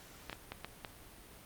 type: clicks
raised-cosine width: 0.3 ms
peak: -24 dBFS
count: 5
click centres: 0.297 / 0.329 / 0.52 / 0.646 / 0.848 s
effects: pink hiss -55 dBFS RMS until 1.45 s + Opus 48 kbps